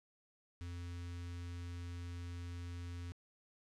square tone with notch filter, 87.2 Hz, F2, 2 cents flat, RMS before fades -45 dBFS, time 0.61-3.12 s, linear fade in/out 0 ms, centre 660 Hz, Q 0.63, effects low-pass 8000 Hz 12 dB/octave

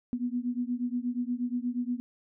sine beating tone pair, 241.2 / 249.6 Hz, B3 / B3, -41 / +19 cents, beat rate 8.4 Hz, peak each -31 / -32 dBFS, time 0.13-2 s, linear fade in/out 0 ms, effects none

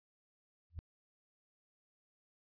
sine tone with exponential growth, 82.8 Hz, E2, 8 cents sharp, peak -36 dBFS, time 0.7-0.79 s, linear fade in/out 0 ms, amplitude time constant 18 ms, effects resampled to 11025 Hz

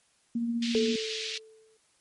sine tone with tremolo, 234.1 Hz, A#3, 8 cents sharp, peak -25 dBFS, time 0.35-0.96 s, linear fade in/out 5 ms, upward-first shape triangle, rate 15 Hz, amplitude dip 40%
white band-pass noise, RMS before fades -36 dBFS, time 0.62-1.38 s, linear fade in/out 5 ms, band 2400 to 4600 Hz, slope 24 dB/octave
sine tone with exponential decay, 440 Hz, A4, in tune, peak -22 dBFS, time 0.75-1.77 s, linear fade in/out 0 ms, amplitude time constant 220 ms
effects white hiss -67 dBFS RMS until 2 s + MP3 48 kbps

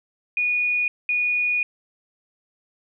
sine tone bursts at uneven times, 2457 Hz, D#7, 22 cents flat, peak -19 dBFS, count 2, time 0.37-0.88 / 1.09-1.63 s, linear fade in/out 2 ms, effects none

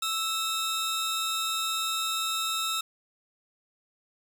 sawtooth tone pair together, 1317 / 3725 Hz, E6 / A#7, -2 / -2 cents, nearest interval octave + tritone, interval 1800 cents, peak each -27 dBFS, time 0.02-2.81 s, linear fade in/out 5 ms, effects none

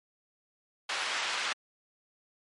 pink band-pass noise, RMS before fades -33 dBFS, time 0.89-1.53 s, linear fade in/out 5 ms, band 1200 to 4200 Hz, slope 12 dB/octave, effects MP3 48 kbps

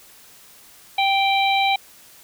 harmonic tone, 784 Hz, G5, in tune, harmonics 1 / 3 / 4 / 5, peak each -18 / -22 / -28 / -25 dBFS, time 0.98-1.76 s, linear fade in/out 5 ms, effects white hiss -48 dBFS RMS until 2.23 s

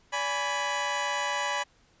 20% pulse chord, G# diminished, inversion second, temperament equal with one note detuned, 576.6 / 830.6 / 987.8 Hz, D5 / G#5 / B5, -32 / 0 / 0 cents, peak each -29 / -28 / -25 dBFS, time 0.12-1.64 s, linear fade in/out 20 ms, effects pink hiss -63 dBFS RMS until 2 s + resampled to 16000 Hz

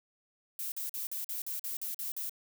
violet noise bursts, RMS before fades -37 dBFS, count 10, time 0.59-2.295 s, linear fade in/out 2 ms, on 130 ms, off 45 ms, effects none

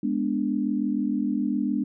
sine chord, G# diminished, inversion none, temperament equal, 207.7 / 246.9 / 293.7 Hz, G#3 / B3 / D4, 0 / 0 / 0 cents, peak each -27 dBFS, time 0.03-1.84 s, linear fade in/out 5 ms, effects none

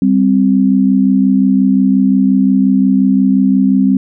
sine tone pair together, 196.13 / 261.8 Hz, G3 / C4, +1 / +1 cents, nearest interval perfect fourth, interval 500 cents, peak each -10 dBFS, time 0.02-3.97 s, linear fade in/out 2 ms, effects none

